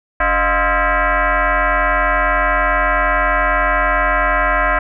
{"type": "tone with frequency modulation", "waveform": "sine", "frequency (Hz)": 286.4, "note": "D4", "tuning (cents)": -43, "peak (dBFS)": -12, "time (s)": [0.2, 4.79], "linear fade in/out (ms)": 5, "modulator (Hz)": 332, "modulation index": 5.2, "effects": []}